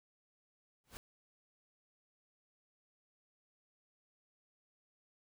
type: noise with exponential growth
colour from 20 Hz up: pink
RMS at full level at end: -45 dBFS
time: 0.84-0.97 s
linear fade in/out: 0 ms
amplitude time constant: 27 ms
effects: none